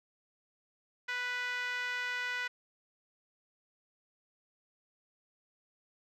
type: tone with band-pass filter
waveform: 5% pulse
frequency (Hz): 493.9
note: B4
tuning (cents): 0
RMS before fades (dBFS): -36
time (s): 1.08-2.48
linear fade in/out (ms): 10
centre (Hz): 1700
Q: 3.1
effects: none